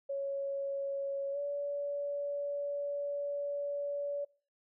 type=tone with pitch glide; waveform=sine; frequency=554.4 to 572 Hz; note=C#5 to D5; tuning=0 to -46 cents; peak=-33 dBFS; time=0.09-4.25 s; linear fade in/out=10 ms; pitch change=+54 cents; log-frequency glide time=1.32-1.38 s; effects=noise-tail reverb RT60 0.5 s tail -26 dB re dry